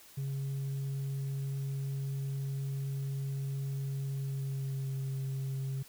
sine tone with pitch glide, 136.9 to 134.47 Hz, C#3 to C3, -21 to +48 cents, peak -30 dBFS, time 0.17-5.83 s, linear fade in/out 10 ms, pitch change -31 cents, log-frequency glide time 4.11-4.99 s, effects tanh soft clip ceiling -32 dBFS + white hiss -56 dBFS RMS until 5.88 s

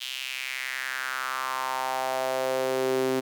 sawtooth tone with high-pass filter sweep, 130.81 Hz, C3, in tune, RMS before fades -29 dBFS, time 0-3.21 s, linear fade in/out 20 ms, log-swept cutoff 3200 to 320 Hz, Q 3.6, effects none

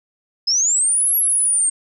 sine linear two-way sweep, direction up then down, 5040 to 11450 to 8460 Hz, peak -14 dBFS, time 0.47-1.7 s, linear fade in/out 10 ms, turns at 1.16 s, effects none

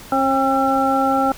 harmonic tone with a mistuned harmonic, 269.5 Hz, C#4, 49 cents flat, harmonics 1 / 2 / 3 / 5, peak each -20 / -22 / -18 / -21 dBFS, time 0.12-1.32 s, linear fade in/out 2 ms, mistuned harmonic 3, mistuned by -17 cents, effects pink hiss -39 dBFS RMS until 1.37 s

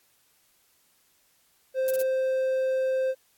triangle tone, 523.3 Hz, C5, in tune, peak -21 dBFS, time 1.74-3.15 s, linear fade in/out 50 ms
violet noise bursts, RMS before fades -33 dBFS, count 3, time 1.88-2.017 s, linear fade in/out 0 ms, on 25 ms, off 31 ms
effects white hiss -65 dBFS RMS until 3.37 s + AAC 64 kbps

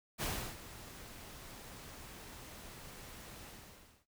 pink noise with ADSR envelope, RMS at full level -36 dBFS, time 0.18-4.06 s, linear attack 42 ms, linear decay 340 ms, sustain -15 dB, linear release 640 ms, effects noise-tail reverb RT60 0.2 s tail -19 dB re dry

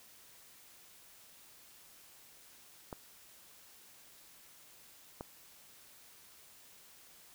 clicks, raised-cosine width 1 ms, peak -27 dBFS, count 2, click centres 2.928 / 5.209 s, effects white hiss -59 dBFS RMS until 7.34 s

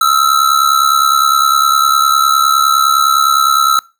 square ring-modulated tone, 1318.5 Hz, E6, in tune, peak -6 dBFS, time 0.01-3.79 s, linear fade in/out 0 ms, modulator 34.9 Hz, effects noise-tail reverb RT60 0.3 s tail -23 dB re dry

